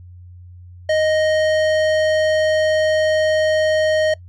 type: tone with tanh clipping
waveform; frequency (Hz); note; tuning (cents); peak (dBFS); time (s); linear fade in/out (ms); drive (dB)
sine; 622.3; D#5; 0; -16; 0.89-4.14; 5; 16
effects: noise-tail reverb RT60 0.1 s tail -22 dB re dry + added 89 Hz sine -37 dBFS peak until 4.28 s